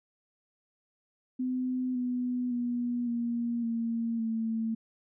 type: tone with pitch steps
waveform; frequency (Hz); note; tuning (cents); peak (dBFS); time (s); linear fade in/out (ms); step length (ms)
sine; 254.3 / 248.1 / 242 / 236 / 230.2 / 224.6; C4 / B3 / B3 / A#3 / A#3 / A3; -49 / +8 / -35 / +22 / -22 / +36; -28; 1.39-4.75; 10; 560
effects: none